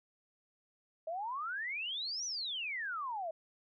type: exponential two-way sweep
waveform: sine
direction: up then down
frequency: 622.3 to 6070 to 622.3 Hz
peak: -36 dBFS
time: 1.07-3.31 s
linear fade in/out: 5 ms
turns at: 2.25 s
effects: none